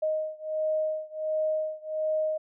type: beating tone pair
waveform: sine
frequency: 622.3 / 623.7 Hz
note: D#5 / D#5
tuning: 0 / +4 cents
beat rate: 1.4 Hz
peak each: -29 / -30 dBFS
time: 0.02-2.38 s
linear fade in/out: 10 ms
effects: none